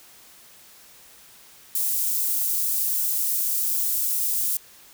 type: high-pass noise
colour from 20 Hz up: white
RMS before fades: -24 dBFS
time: 1.75-4.57 s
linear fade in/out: 2 ms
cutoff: 9800 Hz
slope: 12 dB/octave
effects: white hiss -50 dBFS RMS until 4.93 s